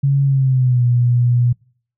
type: tone with pitch glide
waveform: sine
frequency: 138.9 to 121.62 Hz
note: C#3 to B2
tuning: +4 to -26 cents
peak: -11 dBFS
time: 0.03-1.53 s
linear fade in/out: 10 ms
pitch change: -230 cents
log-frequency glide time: 0.24-0.84 s
effects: noise-tail reverb RT60 0.5 s tail -26 dB re dry

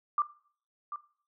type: tone with echo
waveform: sine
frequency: 1182 Hz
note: D6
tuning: 11 cents sharp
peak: -23 dBFS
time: 0.18-0.22 s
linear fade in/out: 2 ms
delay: 740 ms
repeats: 1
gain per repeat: -11 dB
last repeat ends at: 0.96 s
effects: noise-tail reverb RT60 0.5 s tail -18 dB re dry

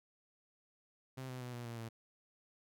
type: tone with pitch steps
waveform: sawtooth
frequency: 130.81 / 127.23 / 123.75 / 120.37 / 117.08 / 113.88 Hz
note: C3 / C3 / B2 / B2 / A#2 / A#2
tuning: 0 / -48 / +4 / -44 / +8 / -40 cents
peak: -39 dBFS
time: 1.17-1.89 s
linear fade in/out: 10 ms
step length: 120 ms
effects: none

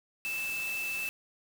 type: tone in noise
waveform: sine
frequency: 2637 Hz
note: E7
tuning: in tune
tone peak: -32 dBFS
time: 0.25-1.09 s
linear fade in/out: 0 ms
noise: white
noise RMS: -42 dBFS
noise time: 0.25-1.09 s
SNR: +7 dB
effects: none

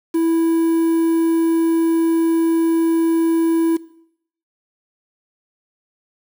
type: tone with quantisation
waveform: triangle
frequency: 329.5 Hz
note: E4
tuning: 1 cent flat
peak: -12 dBFS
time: 0.14-3.77 s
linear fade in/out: 10 ms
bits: 6
effects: noise-tail reverb RT60 0.7 s tail -19 dB re dry

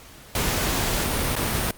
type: noise with dropouts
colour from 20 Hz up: pink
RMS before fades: -24 dBFS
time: 0.35-1.71 s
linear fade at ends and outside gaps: 2 ms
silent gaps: 1.354-1.363 s
effects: pink hiss -46 dBFS RMS until 1.77 s + Opus 48 kbps

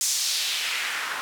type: noise with band-pass filter sweep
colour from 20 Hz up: white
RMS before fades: -27 dBFS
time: 0.01-1.21 s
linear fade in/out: 0 ms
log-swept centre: 6900 to 1200 Hz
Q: 1.7
effects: none

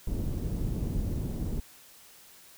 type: low-pass noise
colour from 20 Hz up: pink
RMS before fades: -31 dBFS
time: 0.07-1.6 s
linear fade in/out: 5 ms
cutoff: 250 Hz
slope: 12 dB/octave
effects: white hiss -54 dBFS RMS until 2.57 s

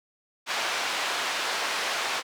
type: band-pass noise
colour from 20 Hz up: pink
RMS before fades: -29 dBFS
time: 0.46-2.23 s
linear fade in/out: 50 ms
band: 790 to 5100 Hz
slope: 12 dB/octave
effects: none

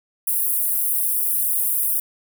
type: high-pass noise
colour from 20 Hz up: pink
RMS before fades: -21 dBFS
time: 0.27-2 s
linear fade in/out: 5 ms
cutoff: 10000 Hz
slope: 48 dB/octave
effects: none

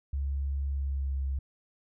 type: tone with pitch glide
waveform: sine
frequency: 69.3 to 67.64 Hz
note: C#2 to C#2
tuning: 0 to -42 cents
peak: -28 dBFS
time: 0.13-1.39 s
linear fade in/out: 5 ms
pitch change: -42 cents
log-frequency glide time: 0.69-1.22 s
effects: none

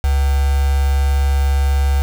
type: tone with quantisation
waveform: sine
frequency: 69.3 Hz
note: C#2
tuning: in tune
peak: -12 dBFS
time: 0.04-2.02 s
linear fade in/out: 0 ms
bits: 4
effects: none

